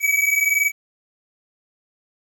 square tone pair together, 2268 / 2289 Hz, C#7 / D7, +39 / -45 cents, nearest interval unison, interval 16 cents, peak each -20 dBFS, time 0-0.72 s, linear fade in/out 50 ms, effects 9-bit

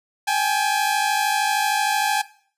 sawtooth tone pair together, 793.9 / 847 Hz, G5 / G#5, +22 / +34 cents, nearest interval minor second, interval 112 cents, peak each -18 dBFS, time 0.27-2.22 s, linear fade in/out 10 ms, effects noise-tail reverb RT60 0.5 s tail -18 dB re dry + resampled to 32000 Hz

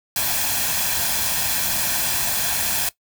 white noise with comb filter, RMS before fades -22 dBFS, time 0.16-2.89 s, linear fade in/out 2 ms, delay 1.2 ms, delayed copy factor +0.55, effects noise-tail reverb RT60 0.1 s tail -18 dB re dry

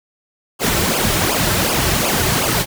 pink noise with flanger, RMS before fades -17 dBFS, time 0.59-2.66 s, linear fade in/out 50 ms, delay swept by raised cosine 0.5 to 4.2 ms, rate 2.7 Hz, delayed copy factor -0.8, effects none

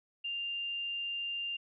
sine tone, 2794 Hz, F7, in tune, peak -34 dBFS, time 0.24-1.57 s, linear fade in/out 10 ms, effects none

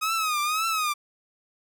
sawtooth tone with vibrato, 1257 Hz, D#6, 17 cents sharp, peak -20 dBFS, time 0.01-0.94 s, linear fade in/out 20 ms, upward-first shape triangle, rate 1.9 Hz, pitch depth 120 cents each way, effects none

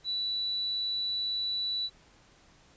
sine tone, 3951 Hz, B7, in tune, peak -29 dBFS, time 0.04-1.9 s, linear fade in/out 50 ms, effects pink hiss -60 dBFS RMS until 2.76 s + resampled to 16000 Hz

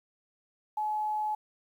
sine tone, 852 Hz, G#5, 44 cents sharp, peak -28 dBFS, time 0.77-1.35 s, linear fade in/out 5 ms, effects 10-bit

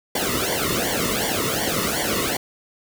pink noise with flanger, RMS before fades -23 dBFS, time 0.15-2.37 s, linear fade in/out 5 ms, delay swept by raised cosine 0.77 to 1.28 ms, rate 2.7 Hz, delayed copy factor -1, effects none

